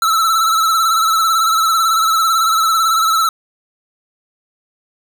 square tone with vibrato, 1318.5 Hz, E6, in tune, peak -12 dBFS, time 0.02-3.29 s, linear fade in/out 2 ms, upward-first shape sine, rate 18 Hz, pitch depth 53 cents each way, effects none

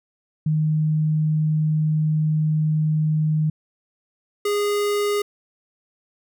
sine / square tone pair in turn, 154.8 / 411.4 Hz, D#3 / G#4, -9 / -16 cents, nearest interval octave + perfect fourth, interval 1693 cents, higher second, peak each -17 / -20 dBFS, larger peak first, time 0.46-3.5 / 4.45-5.22 s, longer first, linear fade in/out 5 ms, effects none

